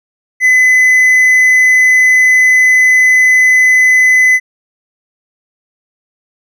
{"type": "tone", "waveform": "triangle", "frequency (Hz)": 2017, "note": "B6", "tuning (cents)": 36, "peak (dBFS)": -3, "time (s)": [0.4, 4.4], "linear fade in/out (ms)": 50, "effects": []}